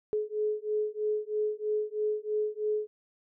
sine beating tone pair, 423.6 / 426.7 Hz, G#4 / G#4, +34 / +47 cents, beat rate 3.1 Hz, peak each -31 / -31 dBFS, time 0.13-2.87 s, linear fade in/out 0 ms, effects none

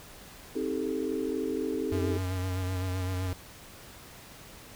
sine chord, A half-diminished seventh, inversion first, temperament just, 264 / 316.8 / 396 / 440 Hz, C4 / Eb4 / G4 / A4, +16 / +31 / +18 / 0 cents, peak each -34 dBFS, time 0.55-2.18 s, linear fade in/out 10 ms
square tone with vibrato, 92.5 Hz, F#2, in tune, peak -30 dBFS, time 1.92-3.33 s, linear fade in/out 0 ms, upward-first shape sine, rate 7.8 Hz, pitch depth 34 cents each way
effects pink hiss -49 dBFS RMS until 4.75 s

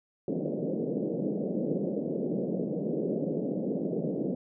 pink band-pass noise, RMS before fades -31 dBFS, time 0.28-4.35 s, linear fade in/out 2 ms, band 160 to 560 Hz, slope 48 dB/octave, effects none

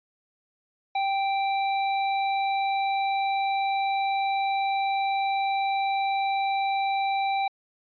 square tone, 784 Hz, G5, in tune, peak -24 dBFS, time 0.95-7.48 s, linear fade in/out 5 ms, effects resampled to 11025 Hz

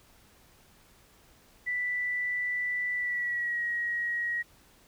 sine tone with pitch glide, 1975.5 to 1897.2 Hz, B6 to A#6, 0 to +30 cents, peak -28 dBFS, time 1.66-4.43 s, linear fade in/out 20 ms, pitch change -70 cents, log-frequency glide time 2.95-3.62 s, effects pink hiss -60 dBFS RMS until 4.87 s

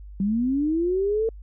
sine linear sweep, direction up, 189.3 to 455.9 Hz, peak -20 dBFS, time 0.2-1.29 s, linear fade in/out 2 ms, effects added 50 Hz sine -38 dBFS peak until 1.42 s

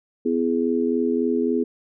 harmonic tone, 83.6 Hz, E2, 25 cents sharp, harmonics 3 / 4 / 5, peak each -22 / -25 / -23 dBFS, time 0.25-1.64 s, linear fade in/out 10 ms, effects none

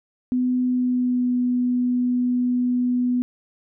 sine tone with pitch glide, 251 to 247.4 Hz, B3 to B3, +28 to +3 cents, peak -18 dBFS, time 0.32-3.22 s, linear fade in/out 0 ms, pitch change -25 cents, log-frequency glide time 0.64-1.33 s, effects none

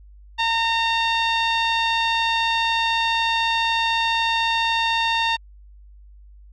sawtooth tone with low-pass filter, 914 Hz, A#5, 34 cents flat, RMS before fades -21 dBFS, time 0.38-5.37 s, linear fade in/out 20 ms, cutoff 3600 Hz, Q 3, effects added 50 Hz sine -43 dBFS peak until 6.52 s

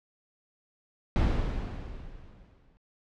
brown noise with exponential decay, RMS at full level -22 dBFS, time 1.16-2.77 s, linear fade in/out 0 ms, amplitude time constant 350 ms, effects low-pass 4000 Hz 12 dB/octave

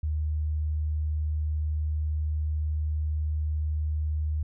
sine tone, 76.5 Hz, D#2, 29 cents flat, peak -25 dBFS, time 0.03-4.43 s, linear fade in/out 5 ms, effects none

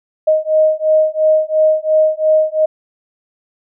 sine beating tone pair, 622.3 / 625.2 Hz, D#5 / D#5, 0 / +8 cents, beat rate 2.9 Hz, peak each -13 dBFS, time 0.27-2.66 s, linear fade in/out 10 ms, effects none

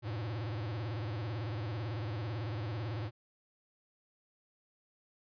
square tone with vibrato, 110 Hz, A2, in tune, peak -36 dBFS, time 0.02-3.11 s, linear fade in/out 50 ms, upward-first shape sine, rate 18 Hz, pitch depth 200 cents each way, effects resampled to 11025 Hz

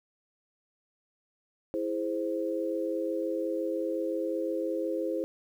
sine chord, E augmented, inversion none, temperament equal, 329.6 / 415.3 / 523.3 Hz, E4 / G#4 / B#4, 0 / 0 / 0 cents, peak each -32 / -35 / -32 dBFS, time 1.74-5.24 s, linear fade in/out 0 ms, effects 10-bit

